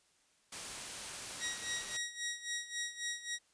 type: noise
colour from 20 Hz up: white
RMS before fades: -43 dBFS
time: 0.52-1.97 s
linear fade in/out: 5 ms
type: tone with tremolo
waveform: 15% pulse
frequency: 1900 Hz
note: A#6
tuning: 33 cents sharp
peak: -29 dBFS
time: 1.39-3.39 s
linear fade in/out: 50 ms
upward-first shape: sine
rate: 3.7 Hz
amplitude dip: 80%
effects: white hiss -71 dBFS RMS until 3.53 s + resampled to 22050 Hz